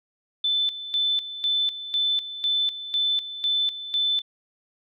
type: tone with tremolo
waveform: sine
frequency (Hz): 3520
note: A7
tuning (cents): 0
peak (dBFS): -20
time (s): 0.44-4.22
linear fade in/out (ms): 5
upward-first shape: square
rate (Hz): 2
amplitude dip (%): 75
effects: none